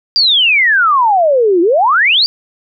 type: exponential two-way sweep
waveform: sine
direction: down then up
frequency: 4841 to 329.6 to 4841 Hz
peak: -7 dBFS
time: 0.16-2.26 s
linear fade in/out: 0 ms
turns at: 1.61 s
effects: none